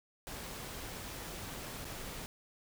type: noise with dropouts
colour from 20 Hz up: pink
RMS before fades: -44 dBFS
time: 0.27-2.26 s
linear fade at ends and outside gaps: 0 ms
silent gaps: 1.845-1.852 s
effects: none